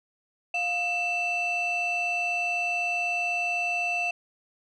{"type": "tone pair together", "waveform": "sine", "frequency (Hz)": [705, 2664], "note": ["F5", "E7"], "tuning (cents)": [16, 18], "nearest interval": "octave + major seventh", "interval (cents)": 2302, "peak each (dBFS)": [-28, -24], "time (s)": [0.54, 4.11], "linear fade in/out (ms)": 5, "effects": ["tanh soft clip ceiling -22 dBFS"]}